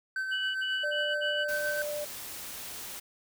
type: tone with tremolo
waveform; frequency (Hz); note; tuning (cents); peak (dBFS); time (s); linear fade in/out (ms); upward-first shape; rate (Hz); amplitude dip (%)
triangle; 1539; G6; -32; -27; 0.16-1.82; 2; sine; 7.4; 40
type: tone bursts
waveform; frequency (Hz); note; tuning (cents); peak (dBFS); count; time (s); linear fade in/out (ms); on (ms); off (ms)
sine; 2960; F#7; 0; -32; 4; 0.31-1.447; 20; 240; 59
type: tone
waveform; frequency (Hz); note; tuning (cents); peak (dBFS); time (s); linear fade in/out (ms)
sine; 592; D5; +14; -32; 0.83-2.05; 10
type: noise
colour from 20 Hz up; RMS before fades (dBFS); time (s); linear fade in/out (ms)
white; -41; 1.48-3; 10
effects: none